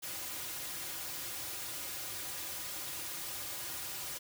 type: noise with comb filter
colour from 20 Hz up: white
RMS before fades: -41 dBFS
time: 0.02-4.19 s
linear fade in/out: 20 ms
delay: 4.5 ms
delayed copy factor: -0.95
effects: none